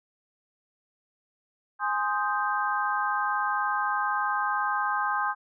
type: chord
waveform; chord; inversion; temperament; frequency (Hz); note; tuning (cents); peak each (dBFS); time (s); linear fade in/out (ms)
sine; Ab major seventh; none; equal; 830.6 / 1046.5 / 1244.5 / 1568; Ab5 / C6 / Eb6 / G6; 0 / 0 / 0 / 0; -30; 1.79-5.35; 50
effects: none